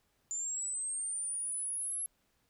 sine linear sweep, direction up, 7070 to 11140 Hz, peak -34 dBFS, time 0.31-2.06 s, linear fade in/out 0 ms, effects pink hiss -75 dBFS RMS until 2.49 s

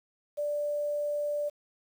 sine tone with quantisation, 587.3 Hz, D5, in tune, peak -28 dBFS, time 0.37-1.5 s, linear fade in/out 20 ms, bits 9, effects none

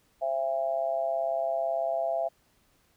sine tone with amplitude modulation, 670 Hz, E5, 28 cents sharp, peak -22 dBFS, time 0.21-2.29 s, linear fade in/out 20 ms, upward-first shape sine, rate 138 Hz, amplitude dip 85%, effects pink hiss -67 dBFS RMS until 2.96 s

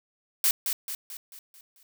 blue noise with echo, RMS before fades -22 dBFS, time 0.44-0.51 s, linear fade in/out 2 ms, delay 220 ms, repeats 6, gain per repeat -6 dB, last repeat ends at 1.83 s, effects none

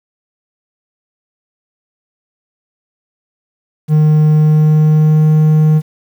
triangle tone with pitch glide, 153.3 to 154.72 Hz, D#3 to D#3, -25 to -9 cents, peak -4 dBFS, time 3.88-5.82 s, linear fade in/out 50 ms, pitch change +16 cents, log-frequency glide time 4.31-5.32 s, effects 7-bit

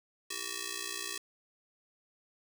5% pulse ring-modulated tone, 740 Hz, F#5, in tune, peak -22 dBFS, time 0.3-1.18 s, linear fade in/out 5 ms, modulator 1080 Hz, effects high-pass 400 Hz 12 dB/octave + 8-bit

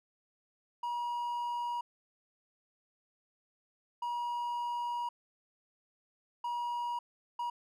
triangle tone bursts at uneven times, 958 Hz, A#5, 47 cents sharp, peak -31 dBFS, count 4, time 0.83-1.81 / 4.02-5.09 / 6.44-6.99 / 7.39-7.5 s, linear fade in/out 5 ms, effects none

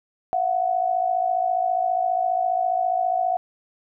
sine tone pair together, 683 / 737.8 Hz, F5 / F#5, -39 / -5 cents, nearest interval minor second, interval 134 cents, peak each -24 / -21 dBFS, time 0.33-3.37 s, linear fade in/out 0 ms, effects none

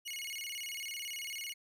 sawtooth tone with vibrato, 2512 Hz, D#7, 16 cents sharp, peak -36 dBFS, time 0.05-1.54 s, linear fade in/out 20 ms, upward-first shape square, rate 18 Hz, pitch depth 250 cents each way, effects none

